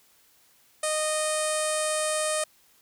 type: tone with low-pass filter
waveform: sawtooth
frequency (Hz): 617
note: D#5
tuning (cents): -15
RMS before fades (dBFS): -27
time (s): 0.83-2.44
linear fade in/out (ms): 5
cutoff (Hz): 9100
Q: 7.9
effects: white hiss -61 dBFS RMS until 2.81 s